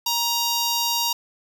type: tone with notch filter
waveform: 10% pulse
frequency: 940 Hz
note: A#5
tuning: 14 cents sharp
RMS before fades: -23 dBFS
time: 0.06-1.13 s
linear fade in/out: 5 ms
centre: 1900 Hz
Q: 0.66
effects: none